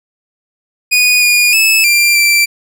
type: tone with pitch steps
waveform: sawtooth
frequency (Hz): 2470 / 2439 / 2608 / 2375 / 2346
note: D#7 / D#7 / E7 / D7 / D7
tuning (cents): -13 / -35 / -19 / +19 / -2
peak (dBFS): -4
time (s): 0.91-2.46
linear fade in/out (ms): 20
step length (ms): 310
effects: none